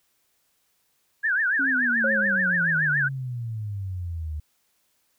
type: tone with vibrato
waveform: sine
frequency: 1619 Hz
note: G#6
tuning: 45 cents flat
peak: -20 dBFS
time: 1.23-3.09 s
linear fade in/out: 20 ms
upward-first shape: triangle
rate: 7 Hz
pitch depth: 230 cents each way
type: exponential sweep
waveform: sine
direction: down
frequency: 277.2 to 74.3 Hz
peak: -28 dBFS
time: 1.59-4.4 s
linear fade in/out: 5 ms
type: tone with exponential decay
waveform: sine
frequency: 544 Hz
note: C#5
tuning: 33 cents flat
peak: -24 dBFS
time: 2.04-3.1 s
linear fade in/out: 2 ms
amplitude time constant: 230 ms
effects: white hiss -69 dBFS RMS until 5.18 s